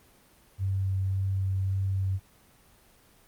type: tone with vibrato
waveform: sine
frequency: 96 Hz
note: G2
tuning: 36 cents flat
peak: -25 dBFS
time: 0.58-2.2 s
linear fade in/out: 50 ms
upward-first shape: sine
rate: 1.8 Hz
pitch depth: 10 cents each way
effects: pink hiss -59 dBFS RMS until 3.27 s + Opus 24 kbps